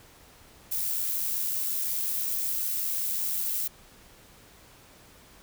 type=noise with amplitude modulation; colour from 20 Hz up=violet; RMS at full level=-28 dBFS; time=0.71-3.68 s; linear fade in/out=10 ms; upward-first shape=sine; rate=85.5 Hz; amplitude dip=30%; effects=pink hiss -54 dBFS RMS until 5.42 s